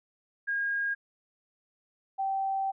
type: tone pair in turn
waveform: sine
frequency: 1627 / 776.5 Hz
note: G#6 / G5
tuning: -36 / -17 cents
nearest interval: octave + minor second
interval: 1281 cents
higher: first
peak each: -27 dBFS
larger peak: neither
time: 0.47-0.95 / 2.18-2.72 s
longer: second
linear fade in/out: 20 ms
effects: none